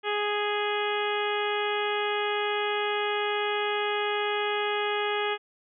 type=harmonic tone; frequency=415.3 Hz; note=G#4; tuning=in tune; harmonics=1 / 2 / 3 / 4 / 5 / 6 / 7 / 8; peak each=-29 / -32 / -34 / -35 / -36 / -37 / -37 / -38 dBFS; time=0.03-5.38 s; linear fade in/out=50 ms; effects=none